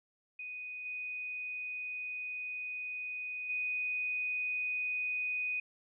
sine tone with level steps, 2489 Hz, D#7, in tune, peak -40 / -37 / -32 dBFS, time 0.39-5.6 s, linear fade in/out 5 ms, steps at 0.85 / 3.49 s, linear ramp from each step 10 ms, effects none

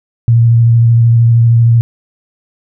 sine tone with vibrato, 116.54 Hz, A#2, in tune, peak -4 dBFS, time 0.28-1.81 s, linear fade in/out 0 ms, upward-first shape square, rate 13 Hz, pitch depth 15 cents each way, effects none

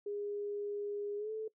sine tone with pitch glide, 410 to 436.9 Hz, G#4 to A4, -22 to -12 cents, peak -36 dBFS, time 0.06-1.48 s, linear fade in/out 5 ms, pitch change +110 cents, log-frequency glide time 1.17-1.31 s, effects noise-tail reverb RT60 0.1 s tail -20 dB re dry

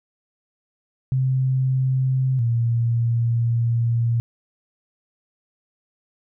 sine tone pair in turn, 130.7 / 116.96 Hz, C3 / A#2, -1 / +6 cents, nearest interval major second, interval 193 cents, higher first, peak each -17 dBFS, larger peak neither, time 1.12-2.39 / 2.39-4.2 s, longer second, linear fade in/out 0 ms, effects none

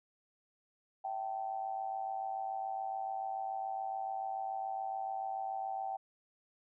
sine tone with amplitude modulation, 773 Hz, G5, 24 cents flat, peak -32 dBFS, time 1.04-5.97 s, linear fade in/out 10 ms, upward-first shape sine, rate 107 Hz, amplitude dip 75%, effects none

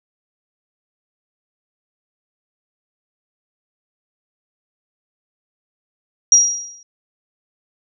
sine tone with exponential decay, 5710 Hz, F8, 37 cents sharp, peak -4 dBFS, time 6.32-6.83 s, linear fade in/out 2 ms, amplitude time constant 110 ms, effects none

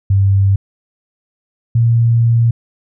sine tone pair in turn, 98 / 116.54 Hz, G2 / A#2, 0 / 0 cents, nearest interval minor third, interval 300 cents, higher second, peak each -8 dBFS, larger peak neither, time 0.1-0.56 / 1.75-2.51 s, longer second, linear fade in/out 5 ms, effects none

